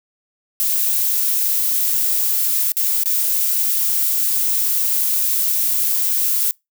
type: noise with dropouts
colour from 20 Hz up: violet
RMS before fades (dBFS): -18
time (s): 0.6-6.51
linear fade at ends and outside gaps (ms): 0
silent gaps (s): 2.719-2.768 / 3.035-3.058
effects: noise-tail reverb RT60 0.2 s tail -26 dB re dry